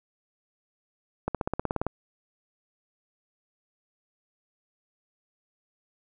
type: accelerating click train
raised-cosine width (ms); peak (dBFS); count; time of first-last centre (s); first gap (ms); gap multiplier
1; -13; 11; 1.28-1.866; 67; 0.97
effects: none